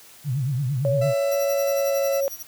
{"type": "tone with vibrato", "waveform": "sine", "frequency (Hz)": 133.8, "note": "C3", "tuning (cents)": 39, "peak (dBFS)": -21, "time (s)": [0.24, 1.14], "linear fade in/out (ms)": 50, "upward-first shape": "triangle", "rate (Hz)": 8.8, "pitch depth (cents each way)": 220}
{"type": "tone with pitch glide", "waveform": "sine", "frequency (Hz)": [559, 551.3], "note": ["C#5", "C#5"], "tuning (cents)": [14, -10], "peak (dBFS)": -20, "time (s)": [0.85, 2.28], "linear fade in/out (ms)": 0, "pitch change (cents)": -24, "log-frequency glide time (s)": [1.39, 2.1]}
{"type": "tone", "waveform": "40% pulse", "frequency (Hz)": 666, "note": "E5", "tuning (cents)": 18, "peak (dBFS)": -27, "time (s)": [1.01, 2.21], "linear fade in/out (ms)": 10}
{"type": "tone with tremolo", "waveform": "10% pulse", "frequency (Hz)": 5770, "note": "F#8", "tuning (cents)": -44, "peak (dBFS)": -25, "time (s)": [1.31, 2.43], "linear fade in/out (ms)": 10, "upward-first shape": "sine", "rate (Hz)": 11, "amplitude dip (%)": 85}
{"effects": ["white hiss -48 dBFS RMS until 2.47 s", "high-pass 60 Hz 12 dB/octave"]}